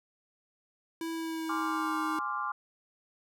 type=tone with pitch glide; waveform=square; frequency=328.4 to 312.8 Hz; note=E4 to D#4; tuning=-6 to +9 cents; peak=-34 dBFS; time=1.01-2.19 s; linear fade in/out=2 ms; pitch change=-85 cents; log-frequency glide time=1.12-1.97 s
type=chord; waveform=sine; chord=D half-diminished seventh; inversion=second; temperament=equal; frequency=830.6 / 1046.5 / 1174.7 / 1396.9 Hz; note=Ab5 / C6 / D6 / F6; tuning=0 / 0 / 0 / 0 cents; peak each=-40 / -36 / -34 / -38 dBFS; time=1.49-2.52 s; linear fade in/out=5 ms
effects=none